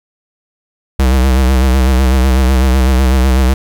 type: tone with vibrato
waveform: square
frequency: 64.9 Hz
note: C2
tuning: 13 cents flat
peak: -8 dBFS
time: 0.99-3.54 s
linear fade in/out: 5 ms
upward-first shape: sine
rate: 8 Hz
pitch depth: 65 cents each way
effects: 8-bit